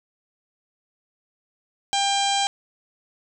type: harmonic tone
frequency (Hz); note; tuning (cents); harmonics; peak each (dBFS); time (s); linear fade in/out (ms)
796; G5; +26; 1 / 2 / 3 / 4 / 5 / 6 / 7 / 8 / 9 / 10; -22 / -34 / -32 / -26 / -30 / -36 / -35 / -35 / -35 / -33; 1.93-2.47; 0
effects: none